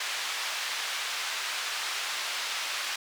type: band-pass noise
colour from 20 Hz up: white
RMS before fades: -33 dBFS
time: 0-2.96 s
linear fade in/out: 5 ms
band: 980 to 4200 Hz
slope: 12 dB/octave
effects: none